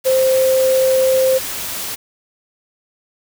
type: tone in noise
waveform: sine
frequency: 523.3 Hz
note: C5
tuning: in tune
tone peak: -11 dBFS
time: 0.05-1.39 s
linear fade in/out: 20 ms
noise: white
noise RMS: -25 dBFS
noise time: 0.04-1.96 s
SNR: +11 dB
effects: none